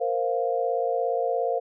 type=chord; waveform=sine; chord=Bb suspended second; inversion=none; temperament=equal; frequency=466.2 / 523.3 / 698.5 Hz; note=Bb4 / C5 / F5; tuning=0 / 0 / 0 cents; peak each=-27 dBFS; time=0-1.6 s; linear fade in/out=20 ms; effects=none